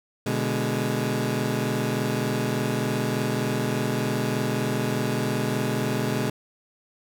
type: chord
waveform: 20% pulse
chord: G# diminished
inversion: first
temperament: equal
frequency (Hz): 123.47 / 146.83 / 207.7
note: B2 / D3 / G#3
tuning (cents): 0 / 0 / 0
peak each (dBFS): -22 / -25 / -23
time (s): 0.26-6.3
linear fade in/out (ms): 5
effects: none